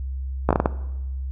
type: slowing click train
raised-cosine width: 1 ms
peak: -3 dBFS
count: 6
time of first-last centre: 0.49-0.659 s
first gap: 16 ms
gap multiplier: 1.38
effects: noise-tail reverb RT60 1.0 s tail -17 dB re dry + added 66 Hz sine -26 dBFS peak until 1.31 s